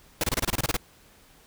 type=noise bursts; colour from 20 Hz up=pink; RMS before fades=-25 dBFS; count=11; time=0.21-0.767 s; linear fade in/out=2 ms; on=27 ms; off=26 ms; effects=pink hiss -56 dBFS RMS until 1.46 s